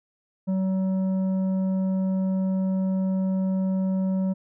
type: tone with tanh clipping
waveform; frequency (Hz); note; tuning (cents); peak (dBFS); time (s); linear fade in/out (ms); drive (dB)
triangle; 189.2; F#3; +39; -23; 0.47-4.34; 20; 12
effects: none